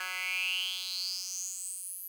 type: tone with high-pass filter sweep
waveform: 10% pulse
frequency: 184.7 Hz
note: F#3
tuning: 3 cents flat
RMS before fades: -36 dBFS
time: 0-2.08 s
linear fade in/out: 2 ms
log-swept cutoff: 1700 to 12000 Hz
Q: 8.1
effects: none